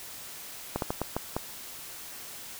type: slowing click train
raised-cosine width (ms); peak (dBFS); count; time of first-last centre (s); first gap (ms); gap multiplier
1; -14; 6; 0.76-1.365; 62; 1.34
effects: white hiss -43 dBFS RMS until 2.59 s